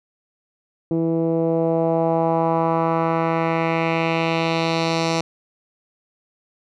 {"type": "tone with low-pass filter sweep", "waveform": "10% pulse", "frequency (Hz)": 164.4, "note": "E3", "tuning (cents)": -4, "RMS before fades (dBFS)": -20, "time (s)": [0.91, 5.21], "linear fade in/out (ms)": 2, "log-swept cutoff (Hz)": [350, 5500], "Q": 1.9, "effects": []}